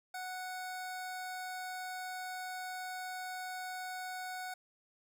25% pulse tone, 739 Hz, F#5, 2 cents flat, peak -36 dBFS, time 0.14-4.54 s, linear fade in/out 5 ms, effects none

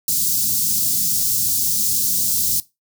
white band-stop noise, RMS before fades -19 dBFS, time 0.08-2.6 s, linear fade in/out 2 ms, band 230 to 4900 Hz, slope 24 dB/octave, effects noise-tail reverb RT60 0.2 s tail -18 dB re dry + high-pass 80 Hz 12 dB/octave

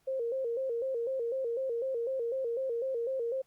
sine tone with vibrato, 496.9 Hz, B4, 11 cents sharp, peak -30 dBFS, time 0.07-3.42 s, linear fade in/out 10 ms, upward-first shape square, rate 4 Hz, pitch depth 110 cents each way, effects pink hiss -72 dBFS RMS until 3.46 s + Opus 48 kbps

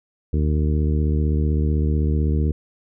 harmonic tone, 75.8 Hz, D#2, 45 cents flat, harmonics 1 / 2 / 3 / 4 / 5 / 6, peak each -18 / -24 / -28 / -30 / -32 / -34 dBFS, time 0.33-2.52 s, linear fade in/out 5 ms, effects none

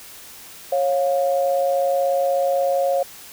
sine tone pair together, 548.6 / 705 Hz, C#5 / F5, -18 / +16 cents, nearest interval major third, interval 434 cents, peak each -18 / -22 dBFS, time 0.72-3.03 s, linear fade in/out 5 ms, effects white hiss -41 dBFS RMS until 3.32 s

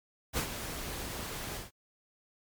pink noise with ADSR envelope, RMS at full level -30 dBFS, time 0.33-1.71 s, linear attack 44 ms, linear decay 91 ms, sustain -9 dB, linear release 150 ms, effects MP3 96 kbps

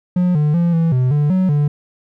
triangle tone with pitch steps, 179.4 / 150 / 171.4 / 165.1 / 127.1 / 147.2 / 186.4 / 146.5 Hz, F3 / D3 / F3 / E3 / C3 / D3 / F#3 / D3, +47 / +37 / -32 / +3 / -50 / +4 / +13 / -4 cents, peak -10 dBFS, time 0.16-1.68 s, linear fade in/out 5 ms, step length 190 ms, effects none

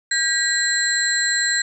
sine tone cluster, 1611 / 1926 / 4101 / 7630 Hz, G6 / B6 / C8 / A#8, +47 / -44 / -36 / +39 cents, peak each -23 dBFS, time 0.11-1.62 s, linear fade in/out 5 ms, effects none

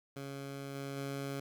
15% pulse tone with level steps, 138.59 Hz, C#3, in tune, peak -35 / -33 / -31 dBFS, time 0.16-1.4 s, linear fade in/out 5 ms, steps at 0.74 / 0.96 s, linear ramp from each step 20 ms, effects 12-bit

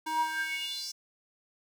square tone with high-pass filter sweep, 316.1 Hz, D#4, 27 cents sharp, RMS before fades -33 dBFS, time 0.06-0.92 s, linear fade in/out 10 ms, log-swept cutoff 660 to 5800 Hz, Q 6.4, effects none

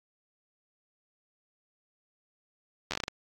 slowing click train, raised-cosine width 0.2 ms, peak -14 dBFS, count 8, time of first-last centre 2.91-3.081 s, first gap 11 ms, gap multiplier 1.26, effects AAC 64 kbps

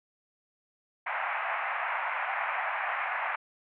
pink band-pass noise, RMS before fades -32 dBFS, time 1.06-3.36 s, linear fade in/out 10 ms, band 690 to 2400 Hz, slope 48 dB/octave, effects none

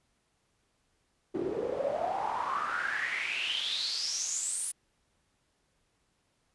pink noise with band-pass filter sweep, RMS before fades -33 dBFS, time 1.34-4.72 s, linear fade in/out 10 ms, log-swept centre 340 to 10000 Hz, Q 8.4, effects pink hiss -74 dBFS RMS until 6.54 s + resampled to 24000 Hz

